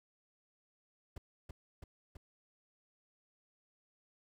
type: noise with echo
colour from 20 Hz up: brown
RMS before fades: -43 dBFS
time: 1.16-1.18 s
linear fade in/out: 5 ms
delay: 330 ms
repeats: 3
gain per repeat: -2 dB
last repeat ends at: 2.17 s
effects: none

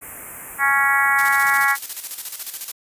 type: band-stop noise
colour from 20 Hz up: white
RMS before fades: -34 dBFS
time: 0.01-1.67 s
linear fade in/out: 20 ms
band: 2400 to 7800 Hz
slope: 48 dB/octave
type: harmonic tone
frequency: 277.2 Hz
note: C#4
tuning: in tune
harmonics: 3 / 4 / 5 / 6 / 7 / 8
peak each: -24 / -22 / -22 / -20 / -20 / -25 dBFS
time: 0.58-1.77 s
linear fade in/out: 50 ms
type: noise with tremolo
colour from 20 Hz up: blue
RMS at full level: -27 dBFS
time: 1.18-2.72 s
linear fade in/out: 10 ms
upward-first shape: square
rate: 14 Hz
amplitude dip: 60%
effects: resampled to 32000 Hz

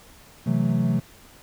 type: chord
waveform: triangle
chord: F# half-diminished seventh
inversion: second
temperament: equal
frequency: 130.81 / 164.81 / 185 / 220 Hz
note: C3 / E3 / F#3 / A3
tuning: 0 / 0 / 0 / 0 cents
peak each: -23 dBFS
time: 0.46-1 s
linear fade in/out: 10 ms
effects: pink hiss -50 dBFS RMS until 1.42 s

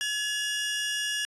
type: tone pair together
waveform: sawtooth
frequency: 1696.3 / 2849 Hz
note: G#6 / F7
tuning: +36 / +34 cents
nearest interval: major sixth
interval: 898 cents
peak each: -27 dBFS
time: 0.01-1.25 s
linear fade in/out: 0 ms
effects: resampled to 24000 Hz

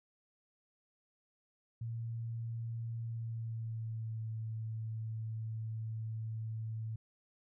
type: tone with pitch glide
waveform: sine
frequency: 115 to 111.08 Hz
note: A#2 to A2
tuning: -23 to +17 cents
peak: -37 dBFS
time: 1.81-6.96 s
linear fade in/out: 5 ms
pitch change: -60 cents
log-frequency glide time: 3.02-4.26 s
effects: none

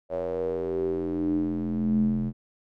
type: tone with band-pass filter sweep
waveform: square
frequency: 43.15 Hz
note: F1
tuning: 20 cents flat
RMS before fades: -27 dBFS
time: 0.09-2.33 s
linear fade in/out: 50 ms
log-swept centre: 570 to 180 Hz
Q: 8.3
effects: none

